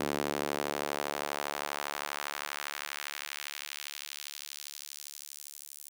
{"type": "tone with high-pass filter sweep", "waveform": "sawtooth", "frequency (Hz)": 72.5, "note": "D2", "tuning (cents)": -22, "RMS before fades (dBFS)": -38, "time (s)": [0, 5.89], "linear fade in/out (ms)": 5, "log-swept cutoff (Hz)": [300, 8900], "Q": 0.98, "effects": []}